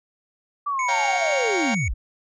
sine linear sweep, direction down, 1174.7 to 30.87 Hz, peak -22 dBFS, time 0.66-1.94 s, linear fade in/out 10 ms
square tone with pitch glide, 2217 to 2232 Hz, C#7 to C#7, 0 to +11 cents, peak -26 dBFS, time 0.79-1.88 s, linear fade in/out 2 ms, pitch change +11 cents, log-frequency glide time 1.21-1.59 s
sawtooth chord, G half-diminished seventh, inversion second, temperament equal, 554.4 / 698.5 / 784 / 932.3 Hz, Db5 / F5 / G5 / Bb5, 0 / 0 / 0 / 0 cents, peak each -28 / -26 / -24 / -28 dBFS, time 0.88-1.75 s, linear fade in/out 10 ms
effects resampled to 16000 Hz

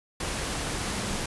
sine tone in noise, 196 Hz, G3, in tune, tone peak -38 dBFS, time 0.81-1.16 s, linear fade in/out 5 ms, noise pink, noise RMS -31 dBFS, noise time 0.2-1.26 s, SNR -10 dB, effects resampled to 24000 Hz

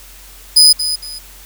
35% pulse tone with echo, 4989 Hz, D#8, 4 cents sharp, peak -3 dBFS, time 0.56-0.73 s, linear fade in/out 10 ms, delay 230 ms, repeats 2, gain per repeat -11 dB, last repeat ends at 1.19 s, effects added 46 Hz sine -40 dBFS peak until 1.45 s + white hiss -40 dBFS RMS until 1.45 s

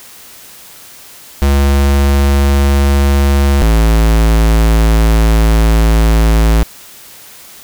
square tone pair in turn, 69.8 / 55.13 Hz, C#2 / A1, +13 / +4 cents, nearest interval major third, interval 409 cents, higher first, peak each -8 / -7 dBFS, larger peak second, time 1.42-3.62 / 3.62-6.63 s, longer second, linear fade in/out 0 ms, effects white hiss -36 dBFS RMS until 7.63 s

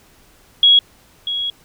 sine tone pair in turn, 3322 / 3322 Hz, G#7 / G#7, 0 / 0 cents, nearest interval unison, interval 0 cents, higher neither, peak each -7 / -19 dBFS, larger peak first, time 0.63-0.79 / 1.27-1.5 s, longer second, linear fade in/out 2 ms, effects pink hiss -51 dBFS RMS until 1.64 s

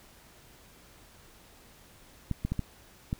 clicks, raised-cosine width 5 ms, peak -17 dBFS, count 5, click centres 2.313 / 2.45 / 2.52 / 2.593 / 3.129 s, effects pink hiss -56 dBFS RMS until 3.19 s

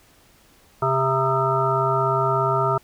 harmonic tone with a mistuned harmonic, 132.6 Hz, C3, 23 cents sharp, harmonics 1 / 3 / 5 / 7 / 9 / 10, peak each -25 / -25 / -25 / -25 / -25 / -25 dBFS, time 0.82-2.78 s, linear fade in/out 5 ms, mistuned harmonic 9, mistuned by +51 cents, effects pink hiss -55 dBFS RMS until 2.83 s

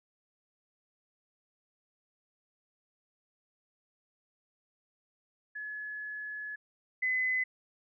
sine tone pair in turn, 1703 / 2025 Hz, G#6 / B6, +43 / +43 cents, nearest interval minor third, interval 300 cents, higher second, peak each -37 / -27 dBFS, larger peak second, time 5.55-6.56 / 7.02-7.44 s, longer first, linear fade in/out 10 ms, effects none

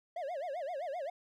triangle tone with vibrato, 624 Hz, D#5, 5 cents sharp, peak -34 dBFS, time 0.16-1.1 s, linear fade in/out 5 ms, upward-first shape sine, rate 7.7 Hz, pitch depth 270 cents each way, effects none

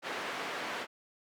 white band-pass noise, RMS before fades -38 dBFS, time 0.02-0.87 s, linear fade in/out 50 ms, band 270 to 2000 Hz, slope 12 dB/octave, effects none

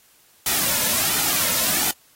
white noise with flanger, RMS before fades -21 dBFS, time 0.46-1.91 s, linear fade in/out 2 ms, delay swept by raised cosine 1.8 to 2.62 ms, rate 1.4 Hz, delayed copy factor -0.55, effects white hiss -56 dBFS RMS until 2.15 s + AAC 48 kbps

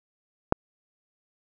click, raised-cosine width 1 ms, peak -4 dBFS, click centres 0.524 s, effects none

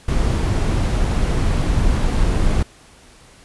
brown noise, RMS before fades -17 dBFS, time 0.08-2.63 s, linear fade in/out 5 ms, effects pink hiss -47 dBFS RMS until 3.44 s + resampled to 24000 Hz

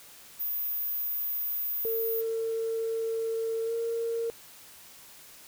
sine tone, 14917 Hz, A#9, in tune, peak -28 dBFS, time 0.39-2.22 s, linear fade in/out 20 ms
sine tone with pitch glide, 452 to 461 Hz, A4 to A#4, +47 to -19 cents, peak -27 dBFS, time 1.85-4.3 s, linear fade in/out 0 ms, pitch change +34 cents, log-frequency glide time 3.65-3.73 s
effects tanh soft clip ceiling -22 dBFS + white hiss -51 dBFS RMS until 5.47 s

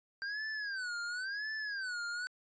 square tone with vibrato, 1568 Hz, G6, in tune, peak -37 dBFS, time 0.22-2.27 s, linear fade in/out 0 ms, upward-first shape sine, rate 0.95 Hz, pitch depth 190 cents each way, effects resampled to 16000 Hz

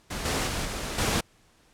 pink noise with level steps, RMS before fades -33 / -27 / -30 / -33 / -25 dBFS, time 0.1-1.21 s, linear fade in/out 10 ms, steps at 0.25 / 0.47 / 0.65 / 0.98 s, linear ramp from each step 5 ms, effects pink hiss -61 dBFS RMS until 1.73 s + low-pass 10000 Hz 12 dB/octave

